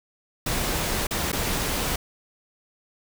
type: noise with dropouts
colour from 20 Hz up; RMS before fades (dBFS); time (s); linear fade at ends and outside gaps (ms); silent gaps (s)
pink; -26; 0.46-1.96; 5; 1.07-1.108 / 1.319-1.328
effects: none